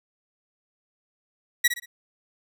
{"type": "tone with echo", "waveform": "sawtooth", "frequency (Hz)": 1928, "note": "B6", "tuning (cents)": -42, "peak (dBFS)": -12, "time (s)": [1.64, 1.68], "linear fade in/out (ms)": 10, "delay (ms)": 60, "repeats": 3, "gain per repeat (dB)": -9, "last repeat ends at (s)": 1.86, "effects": []}